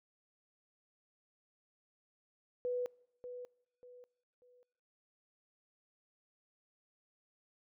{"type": "tone with echo", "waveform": "sine", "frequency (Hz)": 493.9, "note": "B4", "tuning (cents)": 0, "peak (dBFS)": -33, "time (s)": [2.65, 2.86], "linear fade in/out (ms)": 0, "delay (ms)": 590, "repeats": 3, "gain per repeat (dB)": -10, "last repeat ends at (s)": 4.63, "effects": ["noise-tail reverb RT60 0.9 s tail -26 dB re dry"]}